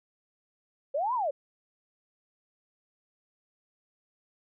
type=linear two-way sweep; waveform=sine; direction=up then down; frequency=523.3 to 1042 to 523.3 Hz; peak=-26 dBFS; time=0.94-1.31 s; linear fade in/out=10 ms; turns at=1.14 s; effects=none